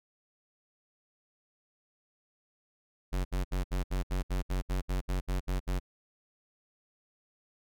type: tone bursts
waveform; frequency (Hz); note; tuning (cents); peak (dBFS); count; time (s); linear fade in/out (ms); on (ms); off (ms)
square; 46.25; F#1; 0; -29; 14; 3.12-5.798; 20; 130; 66
effects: none